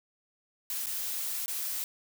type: noise with dropouts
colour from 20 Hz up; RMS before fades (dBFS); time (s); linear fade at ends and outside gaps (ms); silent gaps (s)
blue; -34; 0.7-1.84; 1; 0.86-0.868 / 1.46-1.48
effects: none